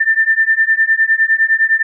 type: beating tone pair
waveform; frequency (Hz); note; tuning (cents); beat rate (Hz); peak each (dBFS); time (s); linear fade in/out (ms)
sine; 1782 / 1791.8; A6 / A6; +22 / +31; 9.8; -13; 0-1.83; 10
effects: none